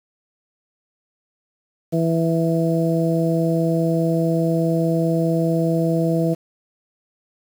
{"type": "harmonic tone", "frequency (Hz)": 164.81, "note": "E3", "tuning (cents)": 0, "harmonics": [1, 2, 3, 4], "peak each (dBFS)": [-19, -22, -24, -25], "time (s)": [1.92, 6.35], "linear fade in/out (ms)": 20, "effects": ["7-bit"]}